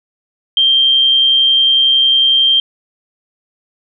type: tone with amplitude modulation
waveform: sine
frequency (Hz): 3170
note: G7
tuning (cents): +19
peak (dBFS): -6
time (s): 0.57-2.6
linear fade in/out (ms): 2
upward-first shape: sine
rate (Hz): 131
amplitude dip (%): 35
effects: none